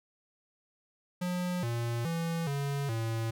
square tone with pitch steps, 179.2 / 117.7 / 166.5 / 140.8 / 113.3 Hz, F3 / A#2 / E3 / C#3 / A#2, +45 / +17 / +18 / +27 / -49 cents, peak -31 dBFS, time 1.21-3.31 s, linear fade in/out 10 ms, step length 420 ms, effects none

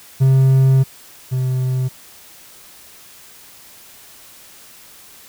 triangle tone pair in turn, 133 / 128.77 Hz, C3 / C3, +29 / -27 cents, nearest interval minor second, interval 56 cents, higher first, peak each -7 / -14 dBFS, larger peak first, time 0.2-0.84 / 1.31-1.89 s, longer first, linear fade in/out 20 ms, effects white hiss -43 dBFS RMS until 5.28 s

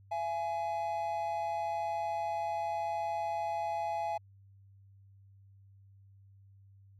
triangle tone pair together, 676.1 / 837 Hz, E5 / G#5, +44 / +13 cents, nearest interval major third, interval 369 cents, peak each -34 / -32 dBFS, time 0.11-4.18 s, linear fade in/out 10 ms, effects added 98 Hz sine -56 dBFS peak until 6.99 s

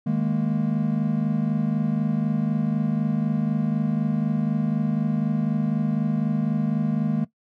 triangle chord, D# suspended fourth, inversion none, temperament equal with one note detuned, 155.56 / 207.7 / 231.7 Hz, D#3 / G#3 / A#3, 0 / 0 / -10 cents, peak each -23 dBFS, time 0.06-7.25 s, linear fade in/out 10 ms, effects noise-tail reverb RT60 0.1 s tail -17 dB re dry

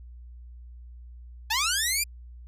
10% pulse linear sweep, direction up, 830.6 to 2439 Hz, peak -15 dBFS, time 1.5-2.04 s, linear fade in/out 10 ms, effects added 60 Hz sine -42 dBFS peak until 2.47 s + resampled to 32000 Hz

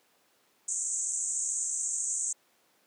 white band-pass noise, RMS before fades -32 dBFS, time 0.68-2.33 s, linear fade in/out 5 ms, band 6400 to 8400 Hz, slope 96 dB/octave, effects pink hiss -67 dBFS RMS until 2.86 s + high-pass 300 Hz 12 dB/octave

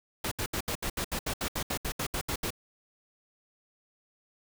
pink noise bursts, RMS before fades -32 dBFS, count 16, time 0.24-2.505 s, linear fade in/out 5 ms, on 75 ms, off 71 ms, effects none

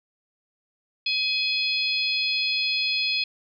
harmonic tone with a mistuned harmonic, 843 Hz, G#5, 26 cents sharp, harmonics 3 / 4 / 5 / 6, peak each -26 / -28 / -27 / -32 dBFS, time 1.06-3.24 s, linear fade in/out 5 ms, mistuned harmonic 6, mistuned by -21 cents, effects none

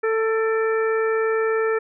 harmonic tone with a mistuned harmonic, 444.2 Hz, A4, 16 cents sharp, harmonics 1 / 2 / 3 / 4 / 5, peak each -19 / -35 / -28 / -29 / -36 dBFS, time 0.03-1.79 s, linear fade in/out 10 ms, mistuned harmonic 5, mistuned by +78 cents, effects none

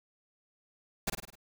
pink noise with echo, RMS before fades -31 dBFS, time 1.07-1.1 s, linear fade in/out 5 ms, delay 51 ms, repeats 5, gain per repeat -5 dB, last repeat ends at 1.355 s, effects none

